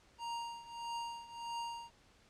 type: tone with tremolo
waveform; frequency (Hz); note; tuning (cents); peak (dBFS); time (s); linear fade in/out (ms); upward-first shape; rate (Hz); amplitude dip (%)
square; 935; A#5; +5; -38; 0.18-1.91; 50; triangle; 1.6; 85
effects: pink hiss -66 dBFS RMS until 2.29 s + low-pass 7000 Hz 12 dB/octave